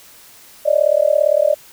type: tone with amplitude modulation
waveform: sine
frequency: 598 Hz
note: D5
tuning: 31 cents sharp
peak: -7 dBFS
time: 0.65-1.55 s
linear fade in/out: 20 ms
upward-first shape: sine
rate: 37.6 Hz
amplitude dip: 100%
effects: white hiss -44 dBFS RMS until 1.72 s